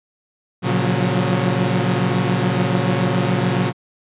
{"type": "chord", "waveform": "sawtooth", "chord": "Gb major seventh", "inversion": "first", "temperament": "equal with one note detuned", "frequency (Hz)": [116.54, 138.59, 177.97, 185], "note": ["Bb2", "Db3", "F3", "Gb3"], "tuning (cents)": [0, 0, 33, 0], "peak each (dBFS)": -18, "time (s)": [0.62, 3.73], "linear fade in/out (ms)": 50, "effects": ["resampled to 8000 Hz"]}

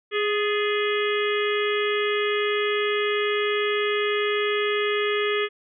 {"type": "harmonic tone with a mistuned harmonic", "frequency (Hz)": 415.3, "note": "G#4", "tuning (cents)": 0, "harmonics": [1, 3, 4, 5, 6, 7, 8], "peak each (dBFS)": [-23, -30, -32, -30, -34, -34, -33], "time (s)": [0.11, 5.49], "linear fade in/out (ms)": 50, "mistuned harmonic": 4, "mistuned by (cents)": 68, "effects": []}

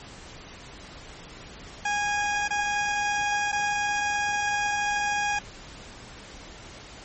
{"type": "tone with dropouts", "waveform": "20% pulse", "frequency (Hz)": 823, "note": "G#5", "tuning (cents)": -16, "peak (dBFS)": -19, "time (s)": [1.85, 5.39], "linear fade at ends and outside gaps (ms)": 5, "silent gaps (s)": [[2.479, 2.505], [3.518, 3.527]], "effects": ["pink hiss -44 dBFS RMS until 7.04 s", "MP3 32 kbps"]}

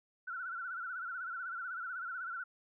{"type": "tone with vibrato", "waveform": "sine", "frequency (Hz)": 1428, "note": "F6", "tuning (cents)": 38, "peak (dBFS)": -38, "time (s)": [0.27, 2.44], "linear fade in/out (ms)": 10, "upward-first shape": "sine", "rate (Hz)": 16, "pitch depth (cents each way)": 110, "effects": []}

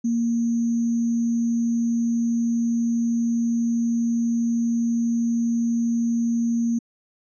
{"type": "tone with sample-and-hold", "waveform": "sine", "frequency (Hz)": 233.1, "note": "A#3", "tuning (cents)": 0, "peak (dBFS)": -19, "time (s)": [0.04, 6.79], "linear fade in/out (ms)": 10, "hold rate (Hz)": 6300, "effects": ["resampled to 24000 Hz"]}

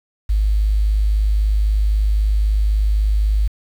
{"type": "tone with quantisation", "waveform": "sine", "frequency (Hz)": 51.91, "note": "G#1", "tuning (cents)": 0, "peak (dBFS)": -13, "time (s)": [0.29, 3.48], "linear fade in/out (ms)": 10, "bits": 7, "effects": []}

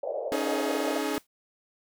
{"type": "band-pass noise", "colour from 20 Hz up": "pink", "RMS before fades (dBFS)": -33, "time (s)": [0.03, 0.98], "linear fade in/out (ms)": 5, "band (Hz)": [490, 670], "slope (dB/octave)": 48}
{"type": "chord", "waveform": "sawtooth", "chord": "C# suspended second", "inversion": "none", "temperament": "equal with one note detuned", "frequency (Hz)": [277.2, 311.1, 422.8], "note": ["C#4", "D#4", "G#4"], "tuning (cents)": [0, 0, 31], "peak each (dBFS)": -28, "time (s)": [0.32, 1.18], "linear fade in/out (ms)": 0}
{"type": "noise with exponential decay", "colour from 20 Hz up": "white", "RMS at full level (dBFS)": -38, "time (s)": [1.14, 1.27], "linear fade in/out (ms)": 5, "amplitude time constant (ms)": 28}
{"effects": []}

